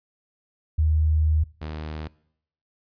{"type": "tone pair in turn", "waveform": ["sine", "sawtooth"], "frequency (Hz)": [77.78, 77.33], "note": ["D#2", "D#2"], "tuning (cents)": [0, -10], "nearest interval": "unison", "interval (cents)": 10, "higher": "first", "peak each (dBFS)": [-17, -27], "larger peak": "first", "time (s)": [[0.78, 1.44], [1.61, 2.08]], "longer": "first", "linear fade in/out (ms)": 10, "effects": ["noise-tail reverb RT60 0.7 s tail -22 dB re dry", "resampled to 11025 Hz"]}